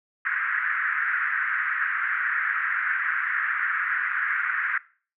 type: band-pass noise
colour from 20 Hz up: pink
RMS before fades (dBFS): -26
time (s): 0.25-4.78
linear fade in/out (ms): 5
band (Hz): 1400 to 1900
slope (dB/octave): 48
effects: noise-tail reverb RT60 0.4 s tail -20 dB re dry